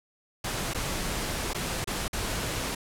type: noise with dropouts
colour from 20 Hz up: pink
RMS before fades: -31 dBFS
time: 0.44-2.75 s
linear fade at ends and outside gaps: 5 ms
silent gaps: 0.736-0.746 / 1.534-1.546 / 1.844-1.873 / 2.081-2.13 s
effects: low-pass 12000 Hz 12 dB/octave